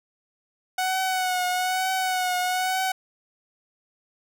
sawtooth tone with vibrato, 740 Hz, F#5, in tune, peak -19 dBFS, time 0.78-2.92 s, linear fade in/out 5 ms, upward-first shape triangle, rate 1.1 Hz, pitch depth 42 cents each way, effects none

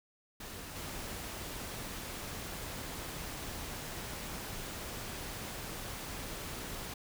pink noise with level steps, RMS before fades -45 / -42 dBFS, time 0.4-6.94 s, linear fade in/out 5 ms, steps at 0.75 s, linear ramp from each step 20 ms, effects none

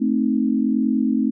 sine chord, A diminished, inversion none, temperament equal, 220 / 261.6 / 311.1 Hz, A3 / C4 / Eb4, 0 / 0 / 0 cents, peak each -20 / -20 / -24 dBFS, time 0-1.31 s, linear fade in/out 20 ms, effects none

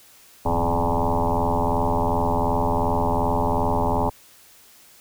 sine tone with frequency modulation, 422.9 Hz, G#4, 31 cents sharp, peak -18 dBFS, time 0.45-4.1 s, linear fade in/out 10 ms, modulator 82.7 Hz, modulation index 6.7, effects white hiss -51 dBFS RMS until 5 s

